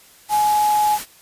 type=tone in noise; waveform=sine; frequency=842 Hz; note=G#5; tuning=24 cents sharp; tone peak=-14 dBFS; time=0.29-0.99 s; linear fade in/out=50 ms; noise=white; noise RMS=-29 dBFS; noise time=0.28-1.06 s; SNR=+12 dB; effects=white hiss -49 dBFS RMS until 1.21 s + resampled to 32000 Hz